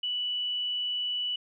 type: tone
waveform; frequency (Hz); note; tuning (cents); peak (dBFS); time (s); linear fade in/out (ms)
sine; 2960; F#7; 0; -28; 0.03-1.36; 5
effects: none